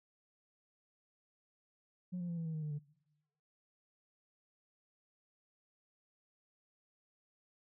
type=tone with pitch steps; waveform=sine; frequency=180.3 / 175.07 / 169.98 / 165.05 / 160.26 / 155.61 / 151.09 / 146.7 Hz; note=F#3 / F3 / F3 / E3 / E3 / D#3 / D3 / D3; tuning=-45 / +5 / -47 / +2 / -49 / +1 / +49 / -2 cents; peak=-35 dBFS; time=2.12-2.792 s; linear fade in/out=20 ms; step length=84 ms; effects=noise-tail reverb RT60 1.0 s tail -24 dB re dry + tanh soft clip ceiling -35 dBFS